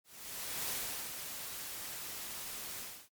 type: noise with ADSR envelope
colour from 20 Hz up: white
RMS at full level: -37 dBFS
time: 0.04-3.09 s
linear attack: 650 ms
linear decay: 410 ms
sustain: -6 dB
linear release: 290 ms
effects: noise-tail reverb RT60 0.1 s tail -24 dB re dry + MP3 96 kbps